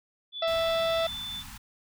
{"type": "tone with pitch glide", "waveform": "sine", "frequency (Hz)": [3465, 3521], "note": ["A7", "A7"], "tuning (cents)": [-27, 0], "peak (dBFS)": -34, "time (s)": [0.32, 1.44], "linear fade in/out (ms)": 50, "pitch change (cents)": 27, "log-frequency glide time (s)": [0.62, 0.97]}
{"type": "harmonic tone", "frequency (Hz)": 659.3, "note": "E5", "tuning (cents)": 0, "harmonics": [1, 2, 3, 4, 5, 6, 7, 8], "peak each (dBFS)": [-25, -34, -40, -40, -43, -44, -46, -48], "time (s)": [0.42, 1.07], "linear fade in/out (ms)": 5}
{"type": "band-stop noise", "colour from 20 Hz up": "pink", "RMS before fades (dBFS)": -44, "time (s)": [0.47, 1.58], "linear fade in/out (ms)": 10, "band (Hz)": [270, 760], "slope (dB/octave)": 96}
{"effects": []}